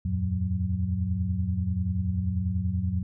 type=tone cluster; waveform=sine; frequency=80.5 / 90.8 / 112.3 / 183.8 Hz; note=E2 / F#2 / A2 / F#3; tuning=-41 / -32 / +36 / -11 cents; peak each=-33 / -27 / -34 / -30 dBFS; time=0.05-3.03 s; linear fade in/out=5 ms; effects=none